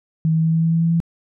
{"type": "tone with pitch steps", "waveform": "sine", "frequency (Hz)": [160, 161.02, 162.05, 163.08, 164.12, 165.16, 166.22, 167.28], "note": ["D#3", "E3", "E3", "E3", "E3", "E3", "E3", "E3"], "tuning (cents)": [49, -40, -29, -18, -7, 4, 15, 26], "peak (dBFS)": -14, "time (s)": [0.25, 1.002], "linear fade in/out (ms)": 0, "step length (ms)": 94, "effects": []}